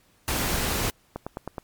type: noise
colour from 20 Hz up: pink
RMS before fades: -26 dBFS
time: 0.28-0.9 s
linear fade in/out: 0 ms
type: click train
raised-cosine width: 1 ms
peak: -17 dBFS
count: 5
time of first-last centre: 1.16-1.582 s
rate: 9.48 Hz
effects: pink hiss -62 dBFS RMS until 1.63 s + MP3 96 kbps